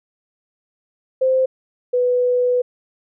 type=tone pair in turn; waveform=sine; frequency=521 / 494.9 Hz; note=C5 / B4; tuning=-7 / +4 cents; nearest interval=minor second; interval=89 cents; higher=first; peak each=-13 / -14 dBFS; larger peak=first; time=1.21-1.46 / 1.93-2.62 s; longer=second; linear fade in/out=10 ms; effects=none